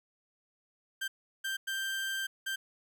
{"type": "tone bursts at uneven times", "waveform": "30% pulse", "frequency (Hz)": 1572, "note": "G6", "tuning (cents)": 4, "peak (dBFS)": -30, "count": 4, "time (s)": [[1.01, 1.08], [1.44, 1.57], [1.67, 2.27], [2.46, 2.56]], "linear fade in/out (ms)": 10, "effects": []}